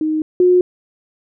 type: tone pair in turn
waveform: sine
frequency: 311.1 / 361.1 Hz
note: D#4 / F#4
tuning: 0 / -42 cents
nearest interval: minor third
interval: 258 cents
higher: second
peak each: -15 / -8 dBFS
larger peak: second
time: 0.01-0.22 / 0.4-0.61 s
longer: neither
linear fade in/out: 2 ms
effects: none